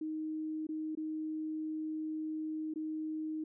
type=tone with dropouts; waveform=sine; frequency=312.2 Hz; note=D#4; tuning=6 cents sharp; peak=-35 dBFS; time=0.01-3.44 s; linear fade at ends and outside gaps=5 ms; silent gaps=0.669-0.689 / 0.952-0.972 / 2.739-2.758 s; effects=none